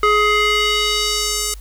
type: tone with band-pass filter sweep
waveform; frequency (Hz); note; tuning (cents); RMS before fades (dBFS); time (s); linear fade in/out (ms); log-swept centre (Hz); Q
square; 419.9; G#4; +19; -17; 0.03-1.54; 2; 1400 to 8200; 1.4
effects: added 50 Hz sine -32 dBFS peak until 1.6 s + white hiss -49 dBFS RMS until 1.6 s